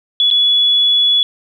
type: tone with dropouts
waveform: sine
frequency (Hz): 3403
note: G#7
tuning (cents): +41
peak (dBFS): -9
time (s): 0.2-1.23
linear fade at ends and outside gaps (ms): 1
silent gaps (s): 0.303-0.311
effects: 8-bit